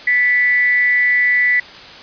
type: tone with frequency modulation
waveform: sine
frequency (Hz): 1975.5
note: B6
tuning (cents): 0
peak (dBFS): -11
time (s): 0.07-1.6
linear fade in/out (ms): 5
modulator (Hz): 239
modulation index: 0.36
effects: white hiss -36 dBFS RMS until 2.02 s + resampled to 11025 Hz